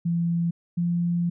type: tone pair in turn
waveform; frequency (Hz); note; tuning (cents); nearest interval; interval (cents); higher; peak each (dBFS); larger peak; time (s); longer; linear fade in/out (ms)
sine; 169.8 / 172.67; F3 / F3; -48 / -19; unison; 29; second; -21; neither; 0.05-0.51 / 0.77-1.3; second; 10
effects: none